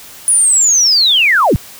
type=linear sweep; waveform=sine; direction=down; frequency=9956 to 52.5 Hz; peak=-7 dBFS; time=0.28-1.56 s; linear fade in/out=0 ms; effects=white hiss -35 dBFS RMS until 1.79 s